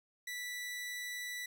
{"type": "tone", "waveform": "sawtooth", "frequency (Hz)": 1968, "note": "B6", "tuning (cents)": -7, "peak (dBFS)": -36, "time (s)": [0.27, 1.46], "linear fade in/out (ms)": 5, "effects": []}